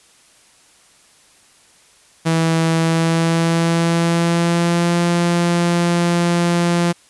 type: tone with pitch glide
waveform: sawtooth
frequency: 163.5 to 172.42 Hz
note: E3 to F3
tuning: -14 to -22 cents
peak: -10 dBFS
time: 2.25-6.93 s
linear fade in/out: 20 ms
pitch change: +92 cents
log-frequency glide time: 2.78-5 s
effects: white hiss -51 dBFS RMS until 7.09 s + resampled to 24000 Hz